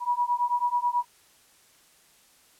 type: beating tone pair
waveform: sine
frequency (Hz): 965 / 974.2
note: B5 / B5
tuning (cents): -40 / -24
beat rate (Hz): 9.2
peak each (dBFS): -26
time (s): 0-1.05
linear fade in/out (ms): 50
effects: white hiss -59 dBFS RMS until 2.59 s + low-pass 12000 Hz 12 dB/octave